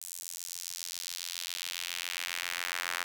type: tone with high-pass filter sweep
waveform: sawtooth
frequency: 87.31 Hz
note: F2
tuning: in tune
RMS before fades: -38 dBFS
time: 0.01-3.04 s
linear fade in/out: 5 ms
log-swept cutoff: 8200 to 1500 Hz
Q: 1.4
effects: 9-bit